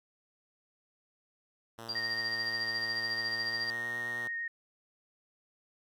5% pulse tone with pitch glide, 114.2 to 120.15 Hz, A#2 to B2, -35 to -47 cents, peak -32 dBFS, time 1.78-4.28 s, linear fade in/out 5 ms, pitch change +88 cents, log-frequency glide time 3.41-3.93 s
sine tone with tremolo, 4744 Hz, D8, 17 cents sharp, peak -31 dBFS, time 1.89-3.7 s, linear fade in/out 0 ms, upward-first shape sine, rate 14 Hz, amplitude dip 75%
sine tone with vibrato, 1856 Hz, A#6, 8 cents flat, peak -33 dBFS, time 1.95-4.48 s, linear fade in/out 5 ms, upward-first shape sine, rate 9 Hz, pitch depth 11 cents each way
effects MP3 96 kbps

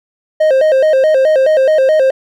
triangle tone with vibrato, 574 Hz, D5, 40 cents flat, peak -5 dBFS, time 0.4-2.11 s, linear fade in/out 10 ms, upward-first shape square, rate 4.7 Hz, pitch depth 140 cents each way, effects none

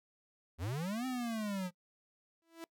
square linear two-way sweep, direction up then down, 73.1 to 261.6 to 175.8 Hz, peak -36 dBFS, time 0.58-1.71 s, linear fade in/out 50 ms, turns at 1.06 s
sawtooth tone with exponential growth, 330.6 Hz, E4, 5 cents sharp, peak -37 dBFS, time 2.42-2.64 s, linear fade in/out 0 ms, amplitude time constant 47 ms
effects noise-tail reverb RT60 0.1 s tail -24 dB re dry

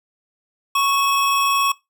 square tone pair together, 1108.7 / 2580 Hz, C#6 / E7, 0 / -38 cents, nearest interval octave + minor third, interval 1462 cents, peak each -17 / -25 dBFS, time 0.75-1.72 s, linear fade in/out 5 ms, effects noise-tail reverb RT60 0.2 s tail -21 dB re dry

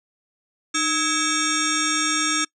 sine tone with frequency modulation, 2637 Hz, E7, in tune, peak -19 dBFS, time 0.74-2.45 s, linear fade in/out 10 ms, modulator 981 Hz, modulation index 5.1, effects noise-tail reverb RT60 0.1 s tail -24 dB re dry

